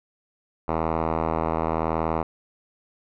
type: tone with low-pass filter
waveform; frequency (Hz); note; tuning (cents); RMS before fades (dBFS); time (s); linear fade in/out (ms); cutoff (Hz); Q
5% pulse; 80.8; E2; -34; -25; 0.68-2.23; 5; 1200; 1.5
effects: none